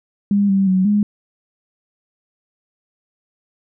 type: tone with pitch steps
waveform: sine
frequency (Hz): 202 / 194.6 / 186.9 / 207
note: G#3 / G3 / F#3 / G#3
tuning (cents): -48 / -12 / +18 / -5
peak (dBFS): -12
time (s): 0.31-1.03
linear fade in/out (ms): 2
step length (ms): 180
effects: none